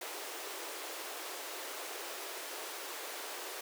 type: high-pass noise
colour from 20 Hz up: pink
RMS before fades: -43 dBFS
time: 0.01-3.61 s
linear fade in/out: 5 ms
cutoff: 340 Hz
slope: 48 dB/octave
effects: none